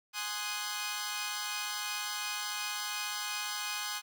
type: chord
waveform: 10% pulse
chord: Ab dominant seventh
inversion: none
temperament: equal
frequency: 830.6 / 1046.5 / 1244.5 / 1480 Hz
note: Ab5 / C6 / Eb6 / Gb6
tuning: 0 / 0 / 0 / 0 cents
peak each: -32 dBFS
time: 0.13-4.02 s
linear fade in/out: 50 ms
effects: none